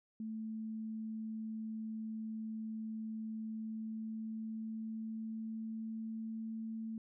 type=tone with pitch glide; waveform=sine; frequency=220 to 222.9 Hz; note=A3 to A3; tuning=0 to +23 cents; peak=-39 dBFS; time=0.2-6.98 s; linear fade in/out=2 ms; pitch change=+23 cents; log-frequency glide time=3.48-6.6 s; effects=none